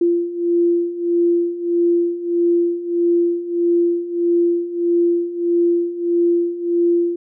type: beating tone pair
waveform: sine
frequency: 343.4 / 345 Hz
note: F4 / F4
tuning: -29 / -21 cents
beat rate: 1.6 Hz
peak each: -20 / -16 dBFS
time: 0.01-7.16 s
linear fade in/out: 5 ms
effects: none